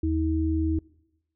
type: tone pair together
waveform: sine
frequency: 79.8 / 319.4 Hz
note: D#2 / D#4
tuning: +44 / +45 cents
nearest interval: 2 octaves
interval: 2401 cents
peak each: -25 / -25 dBFS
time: 0.03-0.79 s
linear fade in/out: 5 ms
effects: noise-tail reverb RT60 0.9 s tail -22 dB re dry